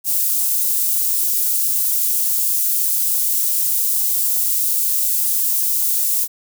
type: high-pass noise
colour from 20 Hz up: white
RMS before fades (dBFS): -18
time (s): 0.04-6.28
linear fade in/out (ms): 50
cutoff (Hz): 9500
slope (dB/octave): 12
effects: none